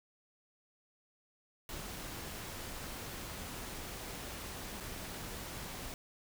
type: noise with dropouts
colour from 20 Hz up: pink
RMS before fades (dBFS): -44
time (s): 1.69-5.94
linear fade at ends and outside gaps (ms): 1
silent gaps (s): 4.802-4.806
effects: none